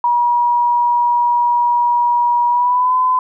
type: tone with pitch glide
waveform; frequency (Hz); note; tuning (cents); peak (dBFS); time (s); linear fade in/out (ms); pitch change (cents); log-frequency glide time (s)
sine; 960 to 1014.7; B5 to B5; -49 to +47; -11; 0.04-3.19; 2; +96; 2.48-2.95
effects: none